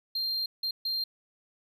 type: tone bursts at uneven times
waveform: triangle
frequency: 4186 Hz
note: C8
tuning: in tune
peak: -27 dBFS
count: 3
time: 0.15-0.46 / 0.63-0.71 / 0.85-1.04 s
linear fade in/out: 5 ms
effects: none